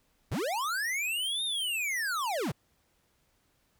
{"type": "linear two-way sweep", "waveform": "square", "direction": "up then down", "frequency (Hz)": [57.1, 3729, 89.8], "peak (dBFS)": -30, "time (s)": [0.31, 2.52], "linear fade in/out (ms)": 10, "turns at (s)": 1.44, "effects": ["pink hiss -71 dBFS RMS until 3.79 s"]}